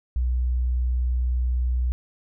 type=tone; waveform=sine; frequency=61.8 Hz; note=B1; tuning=2 cents sharp; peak=-20 dBFS; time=0.16-1.92 s; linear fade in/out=0 ms; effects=none